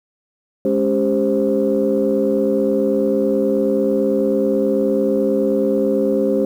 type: tone cluster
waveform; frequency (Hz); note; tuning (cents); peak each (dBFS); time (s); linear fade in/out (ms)
sine; 209.8 / 279 / 394.8 / 525; G#3 / C#4 / G4 / C5; +18 / +11 / +12 / +6; -20 / -20 / -19 / -18; 0.65-6.45; 2
effects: tanh soft clip ceiling -6 dBFS + 8-bit